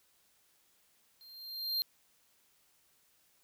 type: tone with level ramp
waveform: square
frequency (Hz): 4186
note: C8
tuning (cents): 0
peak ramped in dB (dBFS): -55 to -29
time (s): 1.21-1.82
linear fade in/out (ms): 0
effects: white hiss -70 dBFS RMS until 3.43 s